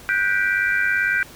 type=chord; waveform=sine; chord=G major seventh; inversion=third; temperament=just; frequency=1470 / 1568 / 1960 / 2352 Hz; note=F#6 / G6 / B6 / D7; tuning=-12 / 0 / -14 / +2 cents; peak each=-23 / -20 / -26 / -26 dBFS; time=0.09-1.23 s; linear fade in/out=0 ms; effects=pink hiss -43 dBFS RMS until 1.35 s